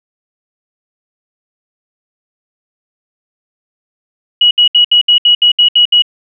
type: tone bursts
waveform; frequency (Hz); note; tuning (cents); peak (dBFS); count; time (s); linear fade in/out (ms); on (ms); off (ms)
sine; 2915; F#7; -26; -4; 10; 4.41-6.022; 5; 100; 68
effects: none